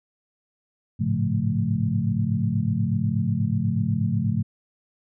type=tone cluster; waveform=sine; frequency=103.9 / 112.1 / 136.9 / 175.9 / 217.3 Hz; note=G#2 / A2 / C#3 / F3 / A3; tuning=+1 / +33 / -21 / +13 / -21 cents; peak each=-27 dBFS; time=0.99-4.43 s; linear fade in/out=20 ms; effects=none